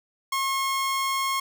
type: tone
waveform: sawtooth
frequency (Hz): 1080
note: C#6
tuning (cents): -45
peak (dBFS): -20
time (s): 0.32-1.4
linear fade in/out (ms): 5
effects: none